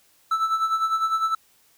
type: tone with tremolo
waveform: triangle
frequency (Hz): 1318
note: E6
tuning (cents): -1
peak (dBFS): -16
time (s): 0.31-1.35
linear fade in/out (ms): 5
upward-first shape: sine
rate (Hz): 9.9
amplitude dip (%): 65
effects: white hiss -60 dBFS RMS until 1.77 s